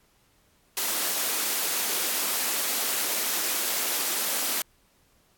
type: high-pass noise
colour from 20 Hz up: white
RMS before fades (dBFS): -27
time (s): 0.77-4.62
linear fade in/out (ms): 2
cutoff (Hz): 230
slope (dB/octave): 24
effects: pink hiss -64 dBFS RMS until 5.37 s + AAC 64 kbps